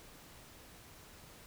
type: silence
effects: pink hiss -56 dBFS RMS until 1.46 s